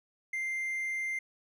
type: tone with hard clipping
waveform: triangle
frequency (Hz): 2093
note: C7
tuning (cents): 0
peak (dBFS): -32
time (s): 0.33-1.19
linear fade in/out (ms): 5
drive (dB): 5
effects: none